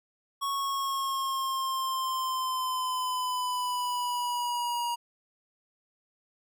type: exponential sweep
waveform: square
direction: down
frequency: 1108.7 to 950 Hz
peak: -29 dBFS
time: 0.41-4.96 s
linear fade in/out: 20 ms
effects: none